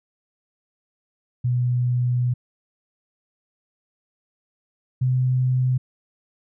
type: tone pair in turn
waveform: sine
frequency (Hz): 123.47 / 127.75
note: B2 / C3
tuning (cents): 0 / -41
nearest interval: minor second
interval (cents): 59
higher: second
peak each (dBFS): -18 / -17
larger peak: second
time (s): 1.44-2.34 / 5.01-5.78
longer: first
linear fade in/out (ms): 10
effects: none